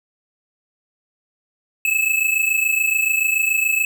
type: tone pair together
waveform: square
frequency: 2594 / 2621 Hz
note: E7 / E7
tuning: -28 / -11 cents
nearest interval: unison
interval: 17 cents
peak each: -19 / -21 dBFS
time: 1.85-3.85 s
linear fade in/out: 2 ms
effects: none